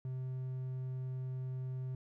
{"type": "tone", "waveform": "triangle", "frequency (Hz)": 129.3, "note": "C3", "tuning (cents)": -20, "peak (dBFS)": -35, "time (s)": [0.05, 1.95], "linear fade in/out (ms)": 2, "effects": []}